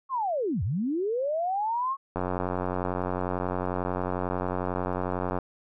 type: linear two-way sweep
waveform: sine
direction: down then up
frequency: 1107 to 77.78 to 1107 Hz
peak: -25 dBFS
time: 0.09-1.97 s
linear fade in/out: 50 ms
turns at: 0.63 s
type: click train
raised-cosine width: 1 ms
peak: -15 dBFS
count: 295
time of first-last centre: 2.16-5.387 s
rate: 91.1 Hz
effects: none